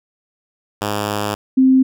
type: tone pair in turn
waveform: 5% pulse / sine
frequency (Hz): 103.83 / 261.6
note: G#2 / C4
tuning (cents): 0 / 0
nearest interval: octave + major third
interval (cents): 1600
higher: second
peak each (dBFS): -8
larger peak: neither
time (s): 0.81-1.35 / 1.57-1.83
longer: first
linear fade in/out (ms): 10
effects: none